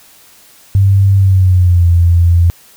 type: tone with pitch glide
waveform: sine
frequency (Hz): 98 to 85.81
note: G2 to F2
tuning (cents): 0 to -30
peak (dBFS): -5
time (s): 0.75-2.5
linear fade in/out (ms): 0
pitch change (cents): -230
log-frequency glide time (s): 1.16-1.87
effects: white hiss -43 dBFS RMS until 2.76 s